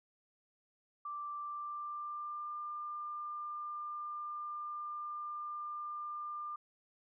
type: tone with pitch glide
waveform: sine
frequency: 1174.7 to 1197.3 Hz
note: D6 to D6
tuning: 0 to +33 cents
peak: -39 dBFS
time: 1.05-6.56 s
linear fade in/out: 5 ms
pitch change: +33 cents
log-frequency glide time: 1.37-2.54 s
effects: none